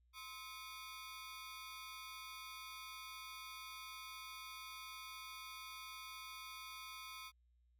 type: ring-modulated tone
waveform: 15% pulse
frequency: 1165 Hz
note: D6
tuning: 14 cents flat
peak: -40 dBFS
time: 0.13-7.32 s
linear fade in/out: 50 ms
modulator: 123 Hz
effects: added 60 Hz sine -70 dBFS peak until 7.79 s